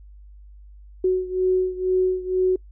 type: beating tone pair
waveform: sine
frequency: 369.8 / 371.9 Hz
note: F#4 / F#4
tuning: -1 / +9 cents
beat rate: 2.1 Hz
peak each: -20 / -23 dBFS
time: 1.04-2.56 s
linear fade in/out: 5 ms
effects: noise-tail reverb RT60 0.1 s tail -25 dB re dry + added 50 Hz sine -42 dBFS peak until 2.71 s